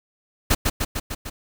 pink noise with echo, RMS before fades -17 dBFS, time 0.5-0.55 s, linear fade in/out 10 ms, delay 150 ms, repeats 5, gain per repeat -3 dB, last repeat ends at 1.3 s, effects none

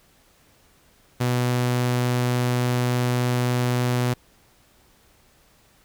sawtooth tone, 123.47 Hz, B2, in tune, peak -16 dBFS, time 1.2-4.14 s, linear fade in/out 10 ms, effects pink hiss -58 dBFS RMS until 5.84 s

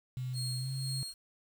sine tone with pitch glide, 127.3 to 133.94 Hz, C3 to C3, -47 to +41 cents, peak -34 dBFS, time 0.17-1.03 s, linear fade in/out 0 ms, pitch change +88 cents, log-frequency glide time 0.57-0.7 s
30% pulse tone with tremolo, 4260 Hz, C8, 30 cents sharp, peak -34 dBFS, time 0.33-1.15 s, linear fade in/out 50 ms, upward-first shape sine, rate 2 Hz, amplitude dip 60%
effects 9-bit

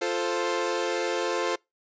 sawtooth chord, F major, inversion none, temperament equal, 349.2 / 440 / 523.3 Hz, F4 / A4 / C5, 0 / 0 / 0 cents, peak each -26 dBFS, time 0.01-1.56 s, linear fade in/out 10 ms, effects noise-tail reverb RT60 0.2 s tail -25 dB re dry + resampled to 16000 Hz

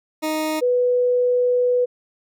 20% pulse / sine tone pair in turn, 311.1 / 493.8 Hz, D#4 / B4, 0 / 0 cents, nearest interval minor sixth, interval 800 cents, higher second, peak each -16 / -15 dBFS, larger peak second, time 0.22-0.61 / 0.61-1.86 s, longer second, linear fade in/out 20 ms, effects none

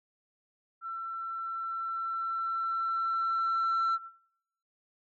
sine tone with level ramp, 1344 Hz, E6, 33 cents sharp, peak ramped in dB -35 to -22 dBFS, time 0.81-3.99 s, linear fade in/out 50 ms, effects noise-tail reverb RT60 0.7 s tail -18 dB re dry + tanh soft clip ceiling -24 dBFS

